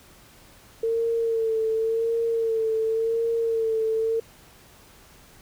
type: tone with vibrato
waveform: sine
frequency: 451.7 Hz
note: A4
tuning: 45 cents sharp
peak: -21 dBFS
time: 0.83-4.2 s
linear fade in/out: 5 ms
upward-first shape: sine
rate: 0.91 Hz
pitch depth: 34 cents each way
effects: pink hiss -52 dBFS RMS until 5.41 s